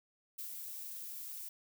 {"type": "noise with ADSR envelope", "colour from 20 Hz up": "violet", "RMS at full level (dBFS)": -43, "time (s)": [0.38, 1.49], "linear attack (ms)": 9, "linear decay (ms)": 120, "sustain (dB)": -2, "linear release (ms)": 8, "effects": []}